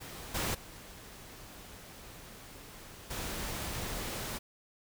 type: noise with level steps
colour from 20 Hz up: pink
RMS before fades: -45 / -33 / -50 / -38 dBFS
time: 0-4.39 s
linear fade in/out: 20 ms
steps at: 0.34 / 0.54 / 3.1 s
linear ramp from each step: 10 ms
effects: none